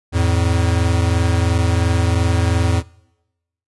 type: tone pair together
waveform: square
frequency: 85.41 / 108.3 Hz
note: F2 / A2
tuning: -38 / -27 cents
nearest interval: major third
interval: 411 cents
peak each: -16 / -19 dBFS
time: 0.12-2.83 s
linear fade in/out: 50 ms
effects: noise-tail reverb RT60 0.9 s tail -23 dB re dry + resampled to 24000 Hz